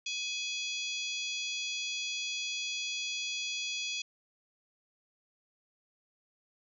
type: harmonic tone with a mistuned harmonic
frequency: 840 Hz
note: G#5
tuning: 19 cents sharp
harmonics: 3 / 4 / 5 / 6 / 7 / 8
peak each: -38 / -38 / -45 / -42 / -43 / -45 dBFS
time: 0.06-4.02 s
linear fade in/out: 5 ms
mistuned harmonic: 6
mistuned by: -100 cents
effects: none